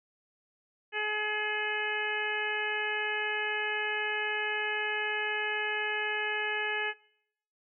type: harmonic tone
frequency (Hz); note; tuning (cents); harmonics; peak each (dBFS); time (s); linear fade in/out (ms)
423.9; G#4; +35; 1 / 2 / 3 / 4 / 5 / 6 / 7; -37 / -38 / -45 / -33 / -38 / -36 / -40; 0.92-6.94; 50
effects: noise-tail reverb RT60 0.7 s tail -21 dB re dry